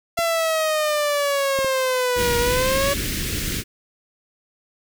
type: exponential two-way sweep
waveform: sawtooth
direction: down then up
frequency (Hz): 679 to 474.9 to 568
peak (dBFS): -15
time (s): 0.17-2.94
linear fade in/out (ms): 10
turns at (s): 2.38
type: clicks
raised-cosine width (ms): 2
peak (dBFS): -18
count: 3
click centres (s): 0.189 / 1.589 / 1.646
type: band-stop noise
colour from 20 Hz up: pink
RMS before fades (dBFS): -25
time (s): 2.15-3.64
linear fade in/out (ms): 50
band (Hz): 400 to 1700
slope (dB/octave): 24
effects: none